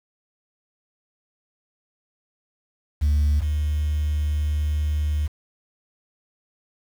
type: tone pair in turn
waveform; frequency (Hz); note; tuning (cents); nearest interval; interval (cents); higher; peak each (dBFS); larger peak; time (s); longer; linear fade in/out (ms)
sine; 73.42 / 75.09; D2 / D2; 0 / +39; unison; 39; second; -14 / -19; first; 3.01-3.41 / 3.41-5.28; second; 20
effects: tanh soft clip ceiling -15 dBFS + 7-bit